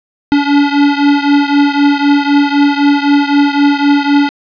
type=beating tone pair; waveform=square; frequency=284.8 / 288.7 Hz; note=C#4 / D4; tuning=+47 / -30 cents; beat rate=3.9 Hz; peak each=-10 / -13 dBFS; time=0.32-4.29 s; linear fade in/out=0 ms; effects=resampled to 11025 Hz + 7-bit